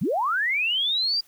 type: linear sweep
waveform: sine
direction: up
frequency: 123.47 to 4833 Hz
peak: -21 dBFS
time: 0.01-1.21 s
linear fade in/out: 10 ms
effects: white hiss -58 dBFS RMS until 1.27 s